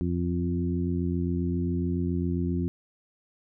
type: harmonic tone with a mistuned harmonic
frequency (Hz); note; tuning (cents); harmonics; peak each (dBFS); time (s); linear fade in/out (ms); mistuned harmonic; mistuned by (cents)
87.31; F2; 0; 1 / 2 / 3 / 4; -29 / -29 / -31 / -34; 0.01-2.68; 0; 1; -18
effects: none